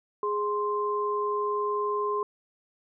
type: tone pair together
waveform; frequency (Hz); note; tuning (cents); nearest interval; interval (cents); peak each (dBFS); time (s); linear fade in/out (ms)
sine; 415.3 / 1046.5; G#4 / C6; 0 / 0; octave + major third; 1600; -28; 0.23-2.23; 2
effects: none